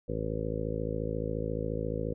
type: harmonic tone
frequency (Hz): 54.3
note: A1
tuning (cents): -22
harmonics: 1 / 2 / 3 / 4 / 5 / 6 / 7 / 8 / 9 / 10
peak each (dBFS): -38 / -38 / -38 / -43 / -40 / -46 / -41 / -41 / -36 / -42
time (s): 0.08-2.14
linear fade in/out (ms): 10
effects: none